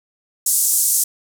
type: band-pass noise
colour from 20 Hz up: white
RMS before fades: -17 dBFS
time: 0.46-1.04 s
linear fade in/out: 5 ms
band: 6800 to 12000 Hz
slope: 24 dB/octave
effects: none